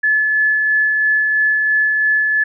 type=tone with tremolo; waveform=sine; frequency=1723 Hz; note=A6; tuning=37 cents flat; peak=-11 dBFS; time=0.03-2.44 s; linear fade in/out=10 ms; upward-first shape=sine; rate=3 Hz; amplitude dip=25%; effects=none